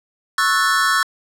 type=chord; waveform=square; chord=F# minor seventh; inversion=second; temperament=equal with one note detuned; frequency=1103 / 1318.5 / 1480 / 1760 Hz; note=C#6 / E6 / F#6 / A6; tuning=-9 / 0 / 0 / 0 cents; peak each=-21 dBFS; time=0.38-1.03 s; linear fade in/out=2 ms; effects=low-pass 11000 Hz 12 dB/octave